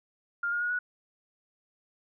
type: tone with pitch steps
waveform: sine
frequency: 1403 / 1424.2 / 1445.8 / 1467.7 Hz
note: F6 / F6 / F#6 / F#6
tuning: +8 / +33 / -40 / -14 cents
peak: -27 dBFS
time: 0.43-0.79 s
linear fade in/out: 5 ms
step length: 90 ms
effects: none